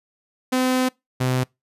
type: tone pair in turn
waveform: sawtooth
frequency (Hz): 256 / 128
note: C4 / C3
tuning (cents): -38 / -38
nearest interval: octave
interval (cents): 1200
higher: first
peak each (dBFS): -14 / -15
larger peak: first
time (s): 0.52-0.89 / 1.2-1.44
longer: first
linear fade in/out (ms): 10
effects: noise-tail reverb RT60 0.2 s tail -25 dB re dry + resampled to 32000 Hz